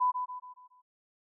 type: tone with echo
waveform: sine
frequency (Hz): 999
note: B5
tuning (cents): +20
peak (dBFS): -23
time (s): 0-0.12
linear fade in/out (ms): 20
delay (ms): 140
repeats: 5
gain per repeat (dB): -7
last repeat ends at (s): 0.82
effects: none